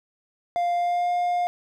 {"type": "tone with pitch glide", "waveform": "triangle", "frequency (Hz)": [699, 708.3], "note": ["F5", "F5"], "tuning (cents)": [1, 24], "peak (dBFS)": -19, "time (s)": [0.56, 1.47], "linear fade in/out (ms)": 0, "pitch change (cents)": 23, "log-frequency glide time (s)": [0.74, 1.1], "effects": []}